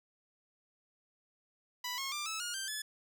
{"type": "tone with pitch steps", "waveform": "10% pulse", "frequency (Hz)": [987.8, 1083.4, 1188.3, 1303.4, 1429.6, 1568, 1719.9], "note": ["B5", "C#6", "D6", "E6", "F6", "G6", "A6"], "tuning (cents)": [0, -40, 20, -20, 40, 0, -40], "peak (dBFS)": -28, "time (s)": [1.84, 2.82], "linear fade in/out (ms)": 5, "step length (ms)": 140, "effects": []}